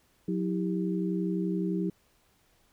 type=tone cluster; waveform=sine; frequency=182.6 / 324.3 / 395.9 Hz; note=F#3 / E4 / G4; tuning=-23 / -28 / +17 cents; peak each=-29 / -32 / -35 dBFS; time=0.28-1.9 s; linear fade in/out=5 ms; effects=pink hiss -67 dBFS RMS until 2.72 s